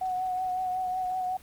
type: tone with vibrato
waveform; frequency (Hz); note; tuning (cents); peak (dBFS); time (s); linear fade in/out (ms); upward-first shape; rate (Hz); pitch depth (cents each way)
sine; 740; F#5; 0; -27; 0.01-1.37; 5; triangle; 5.4; 28
effects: pink hiss -53 dBFS RMS until 1.42 s + Opus 32 kbps